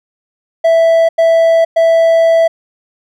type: tone bursts at uneven times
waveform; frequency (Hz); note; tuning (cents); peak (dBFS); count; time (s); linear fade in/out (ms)
triangle; 659.3; E5; 0; -4; 3; 0.64-1.09 / 1.18-1.65 / 1.76-2.48; 10
effects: none